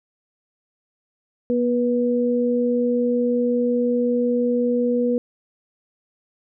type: tone pair together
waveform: sine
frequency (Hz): 241.8 / 487.3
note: B3 / B4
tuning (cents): -36 / -23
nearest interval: octave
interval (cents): 1213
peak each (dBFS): -20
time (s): 1.5-5.18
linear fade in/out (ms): 0
effects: none